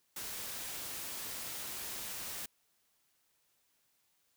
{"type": "noise", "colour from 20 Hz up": "white", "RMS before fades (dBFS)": -42, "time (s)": [0.16, 2.46], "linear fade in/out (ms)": 5, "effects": ["white hiss -75 dBFS RMS until 4.36 s"]}